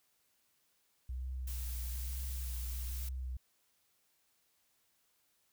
sine tone with vibrato, 62.5 Hz, B1, 21 cents sharp, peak -37 dBFS, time 1.09-3.37 s, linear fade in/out 5 ms, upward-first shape triangle, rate 1.1 Hz, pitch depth 63 cents each way
blue noise, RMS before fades -47 dBFS, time 1.47-3.09 s, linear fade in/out 5 ms
effects white hiss -75 dBFS RMS until 5.52 s

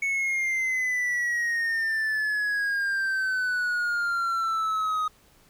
triangle exponential sweep, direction down, 2217 to 1247 Hz, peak -22 dBFS, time 0.02-5.08 s, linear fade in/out 5 ms, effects pink hiss -59 dBFS RMS until 5.49 s

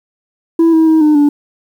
sine tone with pitch steps, 330.5 / 321.5 / 318 / 302.9 / 290.8 Hz, E4 / E4 / D#4 / D#4 / D4, +5 / -43 / +38 / -46 / -17 cents, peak -3 dBFS, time 0.59-1.29 s, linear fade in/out 5 ms, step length 140 ms, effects tanh soft clip ceiling -5 dBFS + 7-bit

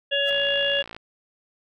harmonic tone, 561 Hz, C#5, 21 cents sharp, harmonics 1 / 3 / 5 / 6, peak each -25 / -27 / -24 / -28 dBFS, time 0.11-0.83 s, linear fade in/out 20 ms
sawtooth tone with exponential growth, 663 Hz, E5, 10 cents sharp, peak -30 dBFS, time 0.19-0.3 s, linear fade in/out 5 ms, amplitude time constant 22 ms
click train, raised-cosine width 0.3 ms, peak -22 dBFS, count 38, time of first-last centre 0.31-0.965 s, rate 56.5 Hz
effects none

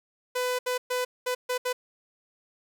sawtooth tone bursts at uneven times, 500 Hz, B4, 21 cents sharp, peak -22 dBFS, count 6, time 0.35-0.59 / 0.66-0.78 / 0.9-1.05 / 1.26-1.35 / 1.49-1.58 / 1.65-1.73 s, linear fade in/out 10 ms, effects none

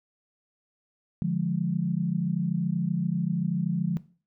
sine chord, D diminished, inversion none, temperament equal, 146.83 / 174.61 / 207.7 Hz, D3 / F3 / Ab3, 0 / 0 / 0 cents, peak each -30 / -26 / -31 dBFS, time 1.22-3.97 s, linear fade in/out 0 ms, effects noise-tail reverb RT60 0.4 s tail -18 dB re dry

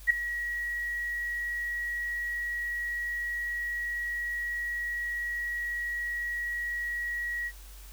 sine tone with ADSR envelope, 1912 Hz, A#6, 43 cents sharp, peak -15 dBFS, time 0.07-7.52 s, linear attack 33 ms, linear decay 4 ms, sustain -15 dB, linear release 56 ms, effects added 48 Hz sine -45 dBFS peak until 7.92 s + white hiss -53 dBFS RMS until 7.92 s

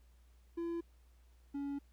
triangle tone pair in turn, 338.1 / 281.7 Hz, E4 / C#4, +44 / +28 cents, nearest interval minor third, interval 316 cents, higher first, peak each -34 / -35 dBFS, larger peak first, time 0.57-0.81 / 1.54-1.79 s, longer second, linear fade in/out 10 ms, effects added 60 Hz sine -61 dBFS peak until 1.92 s + pink hiss -75 dBFS RMS until 1.92 s

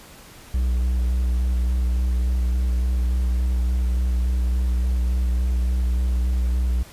triangle tone with vibrato, 61.74 Hz, B1, in tune, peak -16 dBFS, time 0.54-6.83 s, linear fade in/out 5 ms, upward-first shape square, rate 3.5 Hz, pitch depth 21 cents each way, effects pink hiss -45 dBFS RMS until 6.92 s + resampled to 32000 Hz

